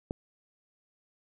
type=click; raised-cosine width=2 ms; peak=-19 dBFS; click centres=0.109 s; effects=none